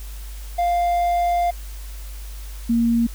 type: tone pair in turn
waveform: triangle / sine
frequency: 699 / 232.7 Hz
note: F5 / A#3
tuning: +1 / -3 cents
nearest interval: octave + perfect fifth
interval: 1904 cents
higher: first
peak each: -15 / -15 dBFS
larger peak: neither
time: 0.58-1.51 / 2.69-3.07 s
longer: first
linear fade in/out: 10 ms
effects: added 50 Hz sine -31 dBFS peak until 3.14 s + white hiss -44 dBFS RMS until 3.14 s